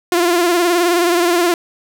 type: tone with vibrato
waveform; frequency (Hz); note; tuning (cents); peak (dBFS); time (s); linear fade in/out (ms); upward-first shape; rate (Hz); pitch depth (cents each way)
sawtooth; 347.9; F4; -7; -8; 0.12-1.54; 2; sine; 19; 59
effects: none